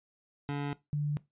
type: tone pair in turn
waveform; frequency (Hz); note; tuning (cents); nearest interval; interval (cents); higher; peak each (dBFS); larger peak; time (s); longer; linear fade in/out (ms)
25% pulse / sine; 143.4 / 147.18; D3 / D3; -41 / +4; unison; 45; second; -28; neither; 0.49-0.73 / 0.93-1.17; neither; 0
effects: noise-tail reverb RT60 0.2 s tail -19 dB re dry + resampled to 8000 Hz